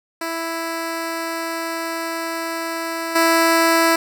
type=tone with level steps; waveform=10% pulse; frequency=330.2 Hz; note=E4; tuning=3 cents sharp; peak=-15 / -5 dBFS; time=0.21-3.96 s; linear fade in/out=5 ms; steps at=3.15 s; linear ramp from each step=10 ms; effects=none